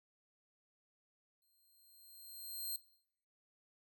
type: tone with exponential growth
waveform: 5% pulse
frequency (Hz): 4186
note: C8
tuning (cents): 0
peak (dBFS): -31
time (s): 1.42-2.76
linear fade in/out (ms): 1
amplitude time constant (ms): 290
effects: noise-tail reverb RT60 0.7 s tail -19 dB re dry